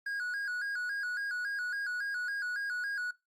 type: tone with vibrato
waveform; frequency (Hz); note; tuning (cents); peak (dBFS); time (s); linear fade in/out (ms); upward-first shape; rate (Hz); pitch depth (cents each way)
triangle; 1547; G6; -23; -31; 0.06-3.11; 5; square; 3.6; 93
effects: noise-tail reverb RT60 0.2 s tail -18 dB re dry + Opus 32 kbps